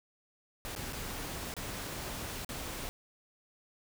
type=noise with dropouts; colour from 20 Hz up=pink; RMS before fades=-40 dBFS; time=0.65-2.89 s; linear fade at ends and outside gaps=0 ms; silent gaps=0.751-0.762 / 0.925-0.931 / 1.539-1.566 / 2.447-2.491 s; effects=none